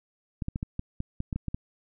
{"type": "clicks", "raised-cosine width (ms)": 5, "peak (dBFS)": -18, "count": 11, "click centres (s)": [0.422, 0.484, 0.559, 0.629, 0.794, 1.004, 1.204, 1.328, 1.36, 1.483, 1.545], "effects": []}